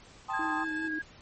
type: chord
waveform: sine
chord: A half-diminished seventh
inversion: third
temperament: equal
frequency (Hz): 784 / 880 / 1046.5 / 1244.5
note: G5 / A5 / C6 / Eb6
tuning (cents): 0 / 0 / 0 / 0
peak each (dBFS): -36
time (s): 0.28-0.65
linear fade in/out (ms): 20
type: tone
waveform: 15% pulse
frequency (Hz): 870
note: A5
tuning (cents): -20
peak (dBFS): -39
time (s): 0.3-0.88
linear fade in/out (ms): 2
type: tone with tremolo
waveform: sine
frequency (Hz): 1637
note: G#6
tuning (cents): -25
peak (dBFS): -31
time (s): 0.33-1.02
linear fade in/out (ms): 10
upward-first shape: triangle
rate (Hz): 12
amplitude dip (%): 35
type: tone with vibrato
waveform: sine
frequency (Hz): 315.3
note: D#4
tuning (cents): +23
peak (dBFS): -34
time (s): 0.39-0.99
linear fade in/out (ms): 5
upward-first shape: sine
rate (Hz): 5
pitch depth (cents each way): 30
effects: pink hiss -54 dBFS RMS until 1.21 s + MP3 32 kbps